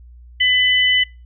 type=tone pair together; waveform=sine; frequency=2004 / 3003 Hz; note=B6 / F#7; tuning=+25 / +25 cents; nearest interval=perfect fifth; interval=700 cents; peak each=-15 dBFS; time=0.4-1.04 s; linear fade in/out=10 ms; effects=noise-tail reverb RT60 0.3 s tail -24 dB re dry + added 60 Hz sine -39 dBFS peak until 1.25 s